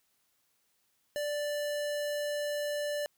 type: tone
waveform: square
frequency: 587 Hz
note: D5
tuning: 1 cent flat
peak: -32 dBFS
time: 1.16-3.06 s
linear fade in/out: 0 ms
effects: white hiss -74 dBFS RMS until 3.17 s